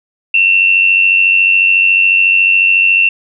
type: tone with amplitude modulation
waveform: sine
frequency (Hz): 2700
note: E7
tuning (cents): +41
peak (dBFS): -4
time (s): 0.34-3.09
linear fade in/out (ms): 5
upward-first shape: sine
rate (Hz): 94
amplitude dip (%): 55
effects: none